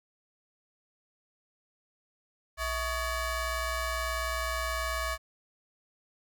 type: ring-modulated tone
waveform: 20% pulse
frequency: 587.3 Hz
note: D5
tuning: in tune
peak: -22 dBFS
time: 2.57-5.18 s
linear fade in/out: 50 ms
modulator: 528 Hz
effects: none